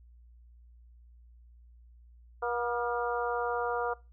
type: harmonic tone with a mistuned harmonic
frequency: 240 Hz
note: B3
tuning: 49 cents flat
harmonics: 2 / 3 / 4 / 5 / 6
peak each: -33 / -35 / -36 / -37 / -38 dBFS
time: 2.42-3.94 s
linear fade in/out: 10 ms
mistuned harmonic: 6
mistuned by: -42 cents
effects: noise-tail reverb RT60 0.3 s tail -23 dB re dry + added 59 Hz sine -53 dBFS peak until 4.12 s